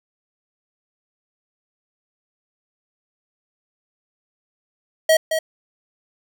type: tone with echo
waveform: square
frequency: 638 Hz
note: D#5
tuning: 43 cents sharp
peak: -12 dBFS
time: 5.09-5.17 s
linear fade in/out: 5 ms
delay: 220 ms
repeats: 1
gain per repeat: -7 dB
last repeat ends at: 5.39 s
effects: none